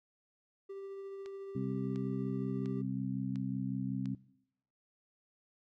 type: tone with tremolo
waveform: triangle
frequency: 392 Hz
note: G4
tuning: in tune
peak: -39 dBFS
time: 0.69-2.82 s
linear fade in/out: 10 ms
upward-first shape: triangle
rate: 14 Hz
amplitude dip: 25%
type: click train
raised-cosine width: 0.2 ms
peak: -35 dBFS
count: 5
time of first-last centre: 1.26-4.057 s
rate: 1.43 Hz
type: harmonic tone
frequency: 65.4 Hz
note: C2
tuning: in tune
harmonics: 2 / 3 / 4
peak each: -38 / -38 / -38 dBFS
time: 1.55-4.15 s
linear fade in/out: 5 ms
effects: noise-tail reverb RT60 0.8 s tail -21 dB re dry